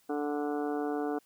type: harmonic tone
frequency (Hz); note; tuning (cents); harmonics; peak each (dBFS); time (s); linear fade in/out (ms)
146.83; D3; 0; 2 / 3 / 4 / 5 / 6 / 7 / 8 / 9 / 10; -33 / -34 / -47 / -37 / -49 / -50 / -47 / -50 / -47; 0.09-1.19; 10
effects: white hiss -67 dBFS RMS until 1.25 s